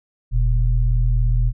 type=tone pair together; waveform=sine; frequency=42.18 / 119.3 Hz; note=E1 / A#2; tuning=+41 / +41 cents; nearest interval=octave + tritone; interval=1800 cents; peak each=-15 / -20 dBFS; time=0.31-1.53 s; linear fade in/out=50 ms; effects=none